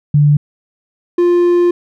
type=tone pair in turn; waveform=sine / triangle; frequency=146.83 / 350.2 Hz; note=D3 / F4; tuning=0 / +5 cents; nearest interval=octave + minor third; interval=1505 cents; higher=second; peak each=-6 dBFS; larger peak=neither; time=0.14-0.37 / 1.18-1.71 s; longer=second; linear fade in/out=5 ms; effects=none